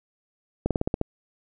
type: slowing click train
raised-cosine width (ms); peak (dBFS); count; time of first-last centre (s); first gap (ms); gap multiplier
2; -10; 7; 0.66-1.014; 47; 1.09
effects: none